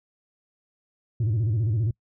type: tone with vibrato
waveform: sine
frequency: 110 Hz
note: A2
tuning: in tune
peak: -18 dBFS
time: 1.2-1.91 s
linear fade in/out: 5 ms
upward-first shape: square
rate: 15 Hz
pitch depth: 130 cents each way
effects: noise-tail reverb RT60 0.1 s tail -26 dB re dry + tanh soft clip ceiling -20 dBFS